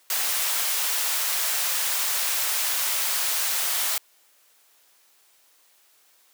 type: high-pass noise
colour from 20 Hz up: white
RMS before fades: -25 dBFS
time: 0.1-3.98 s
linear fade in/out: 2 ms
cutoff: 640 Hz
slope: 12 dB/octave
effects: white hiss -60 dBFS RMS until 6.33 s + high-pass 400 Hz 12 dB/octave